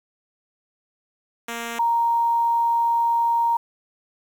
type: tone pair in turn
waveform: 5% pulse / sine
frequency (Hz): 233.1 / 932.4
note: A#3 / A#5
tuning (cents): 0 / 0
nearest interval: 2 octaves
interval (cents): 2400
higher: second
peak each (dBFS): -17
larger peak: neither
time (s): 1.48-1.79 / 1.79-3.57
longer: second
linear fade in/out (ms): 5
effects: 8-bit